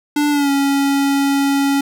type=tone with pitch glide; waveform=square; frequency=293.7 to 278.3 Hz; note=D4 to C#4; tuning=0 to +7 cents; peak=-14 dBFS; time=0.16-1.81 s; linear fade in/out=5 ms; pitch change=-93 cents; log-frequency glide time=0.3-0.5 s; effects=none